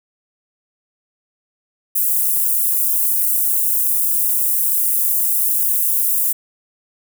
white high-pass noise, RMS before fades -17 dBFS, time 1.95-6.33 s, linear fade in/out 10 ms, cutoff 10000 Hz, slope 24 dB/octave, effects none

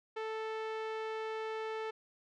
sawtooth tone with low-pass filter, 440 Hz, A4, in tune, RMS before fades -39 dBFS, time 0.16-1.91 s, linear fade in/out 10 ms, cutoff 2700 Hz, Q 0.84, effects none

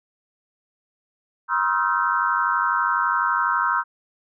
sine tone cluster, 960 / 1060 / 1273 / 1365 / 1543 Hz, B5 / C6 / D#6 / F6 / G6, -49 / +22 / +39 / -40 / -28 cents, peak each -25 dBFS, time 1.48-3.84 s, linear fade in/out 50 ms, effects none

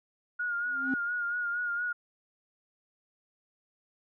sine tone with vibrato, 1430 Hz, F6, 41 cents sharp, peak -29 dBFS, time 0.39-1.93 s, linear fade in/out 10 ms, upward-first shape sine, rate 4.3 Hz, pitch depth 40 cents each way
triangle tone with exponential growth, 263.9 Hz, C4, 15 cents sharp, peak -23 dBFS, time 0.65-0.94 s, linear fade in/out 2 ms, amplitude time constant 63 ms
effects none

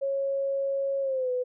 sine tone with pitch glide, 549 to 500.5 Hz, C#5 to B4, -17 to +23 cents, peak -25 dBFS, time 0.01-1.44 s, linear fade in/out 20 ms, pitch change -160 cents, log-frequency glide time 1.01-1.31 s, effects none

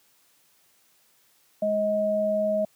sine tone pair together, 208.8 / 630.4 Hz, G#3 / D#5, +10 / +23 cents, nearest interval octave + perfect fifth, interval 1913 cents, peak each -30 / -22 dBFS, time 1.62-2.65 s, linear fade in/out 5 ms, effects white hiss -63 dBFS RMS until 2.75 s + high-pass 100 Hz 12 dB/octave

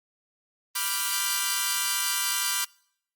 5% pulse chord, G dominant seventh, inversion first, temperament equal, 987.8 / 1174.7 / 1396.9 / 1568 Hz, B5 / D6 / F6 / G6, 0 / 0 / 0 / 0 cents, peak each -19 dBFS, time 0.75-2.65 s, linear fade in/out 10 ms, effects noise-tail reverb RT60 0.7 s tail -26 dB re dry + Opus 32 kbps

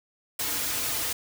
white noise with comb filter, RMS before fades -29 dBFS, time 0.39-1.13 s, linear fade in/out 5 ms, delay 5.2 ms, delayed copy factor -0.8, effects none

